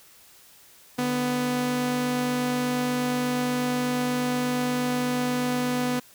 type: tone pair together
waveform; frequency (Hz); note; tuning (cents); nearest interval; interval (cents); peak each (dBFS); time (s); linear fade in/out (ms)
sawtooth; 148.2 / 248.1; D3 / B3; +16 / +8; major sixth; 892; -30 / -20; 0.98-6; 10
effects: white hiss -53 dBFS RMS until 6.14 s